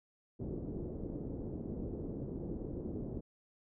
white low-pass noise, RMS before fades -41 dBFS, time 0.39-3.21 s, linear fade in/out 20 ms, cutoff 390 Hz, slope 24 dB/octave, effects none

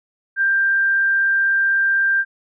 sine tone, 1584 Hz, G6, 18 cents sharp, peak -14 dBFS, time 0.36-2.25 s, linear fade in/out 50 ms, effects none

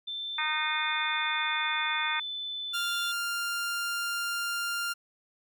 sine tone with pitch glide, 3549 to 3512 Hz, A7 to A7, +14 to -4 cents, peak -33 dBFS, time 0.07-3.12 s, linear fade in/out 10 ms, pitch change -18 cents, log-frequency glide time 0.88-1.96 s
harmonic tone, 307.8 Hz, D#4, 19 cents flat, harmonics 3 / 4 / 5 / 6 / 7 / 8, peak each -35 / -35 / -35 / -35 / -35 / -35 dBFS, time 0.38-2.2 s, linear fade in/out 5 ms
sawtooth tone, 1396.9 Hz, F6, in tune, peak -26 dBFS, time 2.73-4.94 s, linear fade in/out 20 ms
effects none

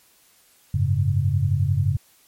sine chord, F# suspended second, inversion none, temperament equal, 92.5 / 103.83 / 138.59 Hz, F#2 / G#2 / C#3, 0 / 0 / 0 cents, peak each -22 dBFS, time 0.74-1.97 s, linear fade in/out 5 ms, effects white hiss -57 dBFS RMS until 2.27 s + MP3 64 kbps

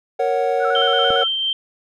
triangle chord, F# major, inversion first, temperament equal, 466.2 / 554.4 / 740 Hz, A#4 / C#5 / F#5, 0 / 0 / 0 cents, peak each -19 dBFS, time 0.19-1.24 s, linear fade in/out 10 ms
sine tone with vibrato, 1396.9 Hz, F6, in tune, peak -21 dBFS, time 0.59-1.28 s, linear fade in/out 50 ms, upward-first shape square, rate 8.8 Hz, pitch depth 76 cents each way
sine tone with tremolo, 3136 Hz, G7, in tune, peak -17 dBFS, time 0.75-1.53 s, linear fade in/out 2 ms, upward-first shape triangle, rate 4.4 Hz, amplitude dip 30%
click, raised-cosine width 2 ms, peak -16 dBFS, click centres 1.105 s
effects none

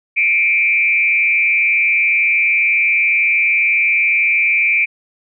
sine tone with frequency modulation, 2349 Hz, D7, in tune, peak -11 dBFS, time 0.16-4.86 s, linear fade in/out 20 ms, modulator 172 Hz, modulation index 0.71, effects none

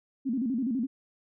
sine tone with vibrato, 246.9 Hz, B3, in tune, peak -26 dBFS, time 0.25-0.87 s, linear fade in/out 20 ms, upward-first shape square, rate 12 Hz, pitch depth 150 cents each way, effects none

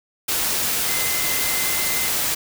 sine tone in noise, 2064 Hz, C7, 24 cents flat, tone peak -29 dBFS, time 0.88-2.09 s, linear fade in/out 10 ms, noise white, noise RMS -22 dBFS, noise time 0.28-2.35 s, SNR -10 dB, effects none

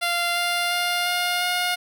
10% pulse tone with pitch steps, 694 / 699.2 / 704.5 / 709.8 / 715.2 Hz, F5 / F5 / F5 / F5 / F5, -11 / +2 / +15 / +28 / +41 cents, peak -13 dBFS, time 0.01-1.76 s, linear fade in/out 20 ms, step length 350 ms, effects none

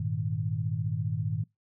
sine chord, Ab suspended second, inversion none, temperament equal with one note detuned, 101.57 / 116.54 / 155.56 Hz, Ab2 / Bb2 / Eb3, -38 / 0 / 0 cents, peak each -32 dBFS, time 0-1.44 s, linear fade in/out 5 ms, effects noise-tail reverb RT60 0.2 s tail -24 dB re dry

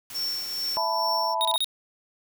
white noise, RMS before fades -40 dBFS, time 0.1-0.77 s, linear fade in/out 2 ms
square tone with tremolo, 5440 Hz, F8, 46 cents flat, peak -26 dBFS, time 0.14-1.35 s, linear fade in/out 20 ms, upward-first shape triangle, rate 2.3 Hz, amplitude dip 55%
sine chord, E suspended fourth, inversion none, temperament equal, 659.3 / 880 / 987.8 Hz, E5 / A5 / B5, 0 / 0 / 0 cents, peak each -30 / -28 / -27 dBFS, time 0.77-1.56 s, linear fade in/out 0 ms
square tone bursts, 3737 Hz, A#7, 4 cents sharp, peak -23 dBFS, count 4, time 1.41-1.644 s, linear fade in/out 0 ms, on 39 ms, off 26 ms
effects none

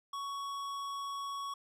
sine tone with tanh clipping, 1116 Hz, C#6, 11 cents sharp, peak -39 dBFS, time 0.13-1.54 s, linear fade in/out 5 ms, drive 16 dB, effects none

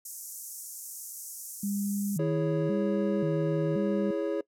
white band-pass noise, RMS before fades -42 dBFS, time 0.05-2.18 s, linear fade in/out 5 ms, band 5900 to 14000 Hz, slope 48 dB/octave
sine tone with vibrato, 178.4 Hz, F3, 37 cents sharp, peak -28 dBFS, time 1.63-4.11 s, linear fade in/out 5 ms, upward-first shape square, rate 0.94 Hz, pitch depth 210 cents each way
triangle chord, C# minor, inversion first, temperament equal, 329.6 / 415.3 / 554.4 Hz, E4 / G#4 / C#5, 0 / 0 / 0 cents, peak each -30 dBFS, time 2.19-4.41 s, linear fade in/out 5 ms
effects noise-tail reverb RT60 0.1 s tail -21 dB re dry

